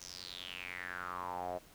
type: tone with band-pass filter sweep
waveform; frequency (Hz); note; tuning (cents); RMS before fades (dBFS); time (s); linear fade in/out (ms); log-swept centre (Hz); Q
sawtooth; 90; F#2; -47; -43; 0-1.59; 20; 6200 to 610; 6.1
effects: pink hiss -60 dBFS RMS until 1.74 s